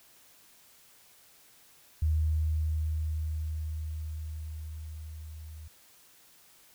sine tone with level ramp, 78 Hz, D#2, 5 cents sharp, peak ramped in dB -23 to -42 dBFS, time 2.02-5.68 s, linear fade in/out 5 ms, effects white hiss -59 dBFS RMS until 6.74 s

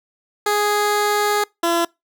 15% pulse tone pair in turn, 415.3 / 339.1 Hz, G#4 / E4, 0 / +49 cents, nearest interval major third, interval 351 cents, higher first, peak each -10 dBFS, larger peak neither, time 0.46-1.44 / 1.63-1.85 s, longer first, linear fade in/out 5 ms, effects noise-tail reverb RT60 0.2 s tail -25 dB re dry

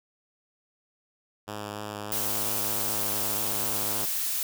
5% pulse tone with vibrato, 104.2 Hz, G#2, 6 cents sharp, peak -23 dBFS, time 1.47-4.06 s, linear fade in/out 20 ms, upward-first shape sine, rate 3.4 Hz, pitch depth 15 cents each way
blue noise, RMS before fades -29 dBFS, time 2.12-4.43 s, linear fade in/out 0 ms
effects none

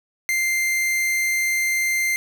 45% pulse tone, 2093 Hz, C7, in tune, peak -19 dBFS, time 0.29-2.16 s, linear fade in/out 0 ms, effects none

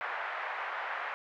white band-pass noise, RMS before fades -37 dBFS, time 0.01-1.14 s, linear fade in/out 0 ms, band 630 to 1900 Hz, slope 24 dB/octave, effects none

